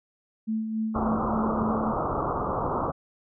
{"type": "tone with tremolo", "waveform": "sine", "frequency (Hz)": 220, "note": "A3", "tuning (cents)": 0, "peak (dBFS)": -24, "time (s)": [0.47, 1.93], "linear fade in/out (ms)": 20, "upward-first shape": "sine", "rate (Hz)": 3.6, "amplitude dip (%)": 45}
{"type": "low-pass noise", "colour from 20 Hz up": "white", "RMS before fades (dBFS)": -28, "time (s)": [0.94, 2.92], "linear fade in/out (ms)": 20, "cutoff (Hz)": 1300, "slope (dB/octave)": 96}
{"effects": []}